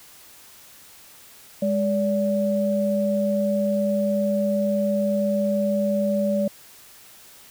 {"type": "tone pair together", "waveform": "sine", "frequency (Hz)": [204.5, 575.7], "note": ["G#3", "D5"], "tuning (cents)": [-26, -35], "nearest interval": "octave + tritone", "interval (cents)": 1791, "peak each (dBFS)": [-22, -22], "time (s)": [1.62, 6.48], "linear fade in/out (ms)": 5, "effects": ["white hiss -48 dBFS RMS until 7.5 s"]}